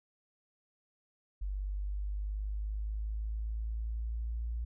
sine exponential sweep, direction up, 48.39 to 58 Hz, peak -33 dBFS, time 1.41-4.65 s, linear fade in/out 10 ms, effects none

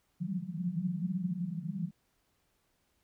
white band-pass noise, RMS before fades -35 dBFS, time 0.2-1.91 s, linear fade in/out 20 ms, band 160 to 190 Hz, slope 96 dB/octave, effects pink hiss -75 dBFS RMS until 3.03 s

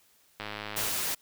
click train, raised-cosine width 0.3 ms, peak -20 dBFS, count 52, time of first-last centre 0.4-0.886 s, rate 105 Hz
white noise, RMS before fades -31 dBFS, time 0.76-1.15 s, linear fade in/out 10 ms
effects white hiss -64 dBFS RMS until 1.21 s

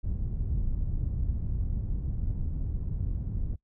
pink low-pass noise, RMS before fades -30 dBFS, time 0.03-3.56 s, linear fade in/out 20 ms, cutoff 110 Hz, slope 12 dB/octave, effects noise-tail reverb RT60 0.1 s tail -21 dB re dry

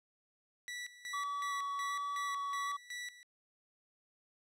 sawtooth tone with tremolo, 1956 Hz, B6, 17 cents flat, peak -37 dBFS, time 0.68-3.23 s, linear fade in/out 0 ms, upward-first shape square, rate 2.7 Hz, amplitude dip 80%
triangle tone with vibrato, 1135 Hz, C#6, 41 cents sharp, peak -34 dBFS, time 1.13-2.77 s, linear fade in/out 10 ms, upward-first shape square, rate 1.3 Hz, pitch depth 11 cents each way
effects low-pass 9000 Hz 12 dB/octave

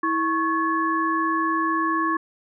sine tone cluster, 324.8 / 1104 / 1710 Hz, E4 / C#6 / A6, -26 / -7 / -50 cents, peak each -25 / -22 / -28 dBFS, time 0.03-2.17 s, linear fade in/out 5 ms, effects none

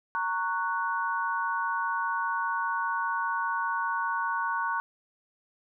sine chord, F# major, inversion first, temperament just, 925 / 1110 / 1480 Hz, A#5 / C#6 / F#6, -14 / +2 / 0 cents, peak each -31 dBFS, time 0.15-4.8 s, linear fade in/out 0 ms, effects none

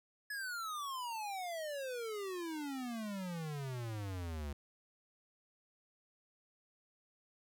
square exponential sweep, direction down, 1713 to 69.5 Hz, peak -40 dBFS, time 0.3-4.53 s, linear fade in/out 5 ms, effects none

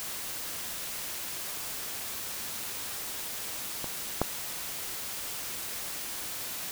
clicks, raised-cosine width 1 ms, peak -21 / -10 dBFS, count 2, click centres 3.843 / 4.216 s, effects white hiss -37 dBFS RMS until 6.71 s

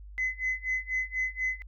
sine tone with tremolo, 2032 Hz, B6, 49 cents sharp, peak -24 dBFS, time 0.18-1.62 s, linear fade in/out 0 ms, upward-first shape sine, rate 4.1 Hz, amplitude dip 95%, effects tanh soft clip ceiling -22 dBFS + added 50 Hz sine -43 dBFS peak until 1.67 s

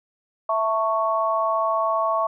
sine chord, A major, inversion second, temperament equal with one note detuned, 659.3 / 893.8 / 1108.7 Hz, E5 / A5 / C#6, 0 / +27 / 0 cents, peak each -23 / -28 / -22 dBFS, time 0.49-2.27 s, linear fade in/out 5 ms, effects none

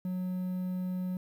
triangle tone, 183.1 Hz, F#3, 18 cents flat, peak -29 dBFS, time 0.05-1.17 s, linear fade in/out 2 ms, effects 10-bit

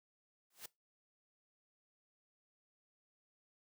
white noise with exponential growth, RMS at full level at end -44 dBFS, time 0.5-0.66 s, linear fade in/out 5 ms, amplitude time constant 34 ms, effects noise-tail reverb RT60 0.2 s tail -21 dB re dry + high-pass 150 Hz 12 dB/octave

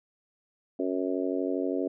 harmonic tone, 92.5 Hz, F#2, in tune, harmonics 3 / 4 / 5 / 6 / 7, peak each -30 / -32 / -34 / -36 / -37 dBFS, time 0.79-1.88 s, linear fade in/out 5 ms, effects none

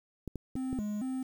clicks, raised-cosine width 3 ms, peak -24 dBFS, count 5, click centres 0.277 / 0.357 / 0.555 / 0.729 / 0.789 s
triangle tone with vibrato, 233.1 Hz, A#3, in tune, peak -30 dBFS, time 0.56-1.23 s, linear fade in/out 5 ms, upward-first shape square, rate 2.2 Hz, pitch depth 190 cents each way
effects 9-bit

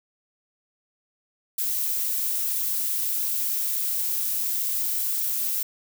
violet noise, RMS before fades -26 dBFS, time 1.58-5.63 s, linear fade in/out 5 ms, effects none

